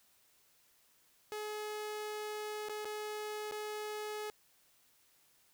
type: tone with dropouts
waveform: sawtooth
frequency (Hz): 423.8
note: G#4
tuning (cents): +35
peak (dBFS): -35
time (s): 1.32-4.3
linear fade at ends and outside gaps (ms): 0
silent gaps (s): 2.686-2.695 / 2.846-2.854 / 3.512-3.521
effects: white hiss -69 dBFS RMS until 5.53 s